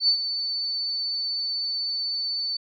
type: tone with ADSR envelope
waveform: sine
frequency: 4508 Hz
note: C#8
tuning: 28 cents sharp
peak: -15 dBFS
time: 0-2.57 s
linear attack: 83 ms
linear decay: 84 ms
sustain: -10 dB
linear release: 6 ms
effects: none